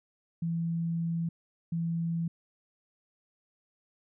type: tone bursts at uneven times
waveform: sine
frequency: 167 Hz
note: E3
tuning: 23 cents sharp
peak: -28 dBFS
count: 2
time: 0.42-1.29 / 1.72-2.28 s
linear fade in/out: 5 ms
effects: none